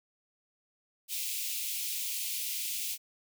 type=high-pass noise; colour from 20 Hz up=white; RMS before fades=-35 dBFS; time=1.08-2.98 s; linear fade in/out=50 ms; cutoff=2300 Hz; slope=48 dB/octave; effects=none